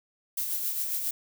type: noise with tremolo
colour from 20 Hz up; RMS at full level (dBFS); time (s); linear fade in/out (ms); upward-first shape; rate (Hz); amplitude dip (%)
violet; -29; 0.37-1.11; 5; sine; 7.4; 40
effects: none